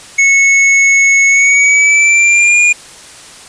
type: tone with pitch glide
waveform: square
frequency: 2200 to 2427 Hz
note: C#7 to D#7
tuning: -14 to -44 cents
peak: -6 dBFS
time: 0.18-2.73 s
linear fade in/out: 10 ms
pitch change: +170 cents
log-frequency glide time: 1.28-2.61 s
effects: white hiss -34 dBFS RMS until 3.48 s + resampled to 22050 Hz